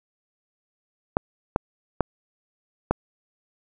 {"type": "clicks", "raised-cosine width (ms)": 1, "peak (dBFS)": -5, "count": 4, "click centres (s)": [1.169, 1.561, 2.007, 2.91], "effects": []}